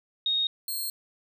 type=tone pair in turn; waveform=sine / 10% pulse; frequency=3729 / 4235 Hz; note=A#7 / C8; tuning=0 / +20 cents; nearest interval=major second; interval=220 cents; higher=second; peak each=-23 dBFS; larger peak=neither; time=0.26-0.47 / 0.68-0.9 s; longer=second; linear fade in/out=2 ms; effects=none